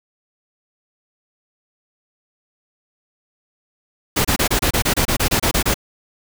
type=noise bursts; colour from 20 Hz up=pink; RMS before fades=-17 dBFS; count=14; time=4.16-5.743 s; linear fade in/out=10 ms; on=88 ms; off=27 ms; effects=none